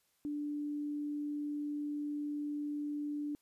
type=tone; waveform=sine; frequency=293.7 Hz; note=D4; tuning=in tune; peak=-35 dBFS; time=0.25-3.35 s; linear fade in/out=0 ms; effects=white hiss -75 dBFS RMS until 3.41 s + resampled to 32000 Hz